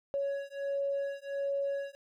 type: beating tone pair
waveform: triangle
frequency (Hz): 557 / 558.4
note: C#5 / C#5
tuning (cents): +8 / +13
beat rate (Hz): 1.4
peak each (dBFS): -31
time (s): 0.14-1.95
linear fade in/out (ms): 0
effects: tanh soft clip ceiling -27 dBFS